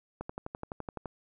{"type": "click train", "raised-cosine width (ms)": 1, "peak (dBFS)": -23, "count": 11, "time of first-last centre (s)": [0.21, 1.057], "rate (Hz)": 11.8, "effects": []}